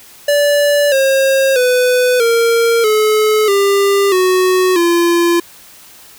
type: tone with pitch steps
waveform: square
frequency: 580 / 538 / 499.1 / 463 / 429.5 / 398.4 / 369.6 / 342.9 Hz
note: D5 / C5 / B4 / A#4 / A4 / G4 / F#4 / F4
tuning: -22 / +48 / +18 / -12 / -42 / +28 / -2 / -32 cents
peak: -10 dBFS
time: 0.28-5.4 s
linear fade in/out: 5 ms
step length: 640 ms
effects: white hiss -40 dBFS RMS until 6.18 s